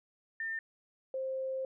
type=tone pair in turn; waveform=sine; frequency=1803 / 527.1 Hz; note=A6 / C5; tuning=+42 / +13 cents; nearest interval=octave + major sixth; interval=2129 cents; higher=first; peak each=-34 / -33 dBFS; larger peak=second; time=0.4-0.59 / 1.14-1.65 s; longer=second; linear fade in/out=2 ms; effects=none